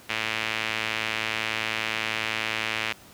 sawtooth tone with band-pass filter, 110 Hz, A2, in tune, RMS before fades -29 dBFS, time 0.09-2.93 s, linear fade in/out 10 ms, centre 2500 Hz, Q 2.1, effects pink hiss -50 dBFS RMS until 3.13 s + high-pass 60 Hz 12 dB/octave

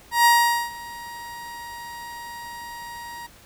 30% pulse tone with ADSR envelope, 945 Hz, A#5, 23 cents sharp, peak -10 dBFS, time 0.11-3.27 s, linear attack 140 ms, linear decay 450 ms, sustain -22 dB, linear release 12 ms, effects pink hiss -50 dBFS RMS until 3.45 s

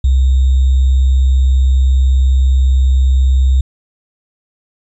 sine tone with sample-and-hold, 65.41 Hz, C2, in tune, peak -7 dBFS, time 0.04-3.61 s, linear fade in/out 5 ms, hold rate 3675 Hz, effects resampled to 22050 Hz

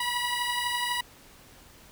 15% pulse beating tone pair, 969 / 981 Hz, B5 / B5, -33 / -12 cents, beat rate 12 Hz, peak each -22 / -26 dBFS, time 0-1.01 s, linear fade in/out 5 ms, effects pink hiss -53 dBFS RMS until 1.91 s

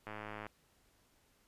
click train, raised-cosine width 0.5 ms, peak -29 dBFS, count 43, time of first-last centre 0.07-0.466 s, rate 106 Hz, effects pink hiss -71 dBFS RMS until 1.47 s + resampled to 32000 Hz

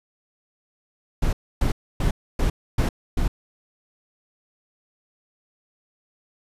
brown noise bursts, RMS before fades -20 dBFS, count 6, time 1.22-3.28 s, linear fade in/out 5 ms, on 110 ms, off 280 ms, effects resampled to 32000 Hz

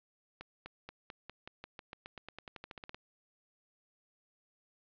accelerating click train, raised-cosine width 0.3 ms, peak -29 dBFS, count 21, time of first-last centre 0.41-2.945 s, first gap 250 ms, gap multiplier 0.92, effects resampled to 11025 Hz + 10-bit

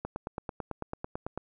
click train, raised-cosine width 1 ms, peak -20 dBFS, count 13, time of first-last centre 0.05-1.376 s, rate 9.05 Hz, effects none

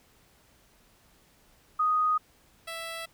sine / 10% pulse tone pair in turn, 1244.5 / 660.5 Hz, D#6 / E5, 0 / +3 cents, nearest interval major seventh, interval 1097 cents, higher first, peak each -22 / -27 dBFS, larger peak first, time 1.79-2.18 / 2.67-3.06 s, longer neither, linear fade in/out 10 ms, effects pink hiss -62 dBFS RMS until 3.13 s

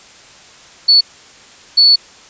sine tone bursts at uneven times, 4437 Hz, C#8, 1 cent sharp, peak -5 dBFS, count 2, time 0.88-1.01 / 1.77-1.96 s, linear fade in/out 10 ms, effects white hiss -41 dBFS RMS until 2.29 s + resampled to 16000 Hz

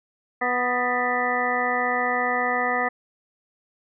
harmonic tone with a mistuned harmonic, 246.8 Hz, B3, 1 cent flat, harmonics 1 / 2 / 3 / 4 / 5 / 7 / 8, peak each -33 / -29 / -26 / -33 / -28 / -29 / -27 dBFS, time 0.41-2.89 s, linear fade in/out 10 ms, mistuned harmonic 7, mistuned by +43 cents, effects none

